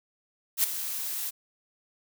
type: noise with ADSR envelope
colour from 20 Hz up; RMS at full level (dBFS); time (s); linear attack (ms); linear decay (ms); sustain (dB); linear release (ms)
blue; -21; 0.57-1.31; 66; 10; -12; 21
effects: none